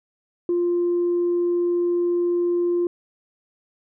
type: tone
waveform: sine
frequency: 349.2 Hz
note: F4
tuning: in tune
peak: -17 dBFS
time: 0.49-2.87 s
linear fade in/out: 2 ms
effects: tanh soft clip ceiling -15 dBFS